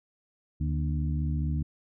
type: harmonic tone with a mistuned harmonic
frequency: 74.4 Hz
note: D2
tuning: 23 cents sharp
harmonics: 1 / 2 / 3 / 4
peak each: -28 / -30 / -37 / -40 dBFS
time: 0.6-1.63 s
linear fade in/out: 10 ms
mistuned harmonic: 3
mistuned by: +75 cents
effects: none